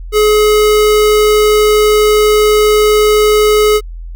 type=tone; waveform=square; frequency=423.9 Hz; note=G#4; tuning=35 cents sharp; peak=-7 dBFS; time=0.12-3.81 s; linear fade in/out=50 ms; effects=added 42 Hz sine -23 dBFS peak until 4.15 s